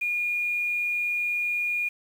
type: tone with quantisation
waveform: sine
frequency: 2432 Hz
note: D#7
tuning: 40 cents flat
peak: -24 dBFS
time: 0.01-1.89 s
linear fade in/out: 10 ms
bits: 8
effects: none